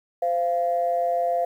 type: tone pair together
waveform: sine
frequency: 517 / 690.2 Hz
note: C5 / F5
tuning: -21 / -21 cents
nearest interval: perfect fourth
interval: 500 cents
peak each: -25 / -21 dBFS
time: 0.22-1.45 s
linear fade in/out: 5 ms
effects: tanh soft clip ceiling -13 dBFS + 9-bit